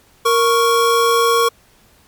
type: tone pair together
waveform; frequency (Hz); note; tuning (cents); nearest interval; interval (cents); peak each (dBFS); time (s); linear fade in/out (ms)
square; 466.2 / 1108.7; A#4 / C#6; 0 / 0; octave + minor third; 1500; -15; 0.25-1.49; 10
effects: pink hiss -52 dBFS RMS until 2.07 s + MP3 96 kbps